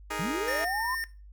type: chord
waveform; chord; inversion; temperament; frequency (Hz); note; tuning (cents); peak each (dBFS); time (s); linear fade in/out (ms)
10% pulse; D# suspended fourth; none; just; 311.1 / 414.8 / 466.7; D#4 / G#4 / A#4; 0 / -2 / +2; -29 / -27 / -31; 0.1-0.65; 10
type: linear sweep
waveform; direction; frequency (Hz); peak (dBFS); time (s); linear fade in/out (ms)
sine; up; 140 to 1056; -30; 0.19-0.95; 5
type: tone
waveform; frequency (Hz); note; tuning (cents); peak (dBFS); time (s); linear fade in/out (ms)
square; 1816; A#6; -46; -31; 0.48-1.04; 0
effects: noise-tail reverb RT60 0.3 s tail -18 dB re dry + added 50 Hz sine -46 dBFS peak until 1.32 s